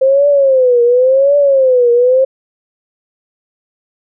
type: tone with vibrato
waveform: sine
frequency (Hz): 523.3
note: C5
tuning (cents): 0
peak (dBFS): -6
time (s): 0.01-2.25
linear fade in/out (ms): 10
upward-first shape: triangle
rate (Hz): 0.92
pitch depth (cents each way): 180
effects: none